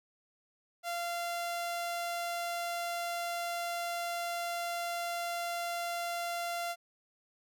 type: tone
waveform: sawtooth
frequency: 690 Hz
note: F5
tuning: 21 cents flat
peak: -30 dBFS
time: 0.83-6.76 s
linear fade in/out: 50 ms
effects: none